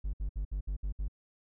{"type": "tone bursts", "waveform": "triangle", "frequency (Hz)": 49, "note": "G1", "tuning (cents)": 0, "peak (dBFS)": -29, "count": 7, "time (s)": [0.04, 1.083], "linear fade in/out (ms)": 10, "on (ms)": 95, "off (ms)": 63, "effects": []}